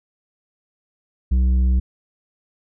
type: tone with tanh clipping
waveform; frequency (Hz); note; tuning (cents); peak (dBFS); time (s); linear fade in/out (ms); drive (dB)
sine; 63.1; B1; +38; -15; 1.31-1.8; 10; 7
effects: none